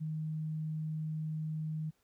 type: tone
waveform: sine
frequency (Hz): 156.1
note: D#3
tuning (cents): +6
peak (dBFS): -34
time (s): 0-1.91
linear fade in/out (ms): 20
effects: pink hiss -75 dBFS RMS until 2.03 s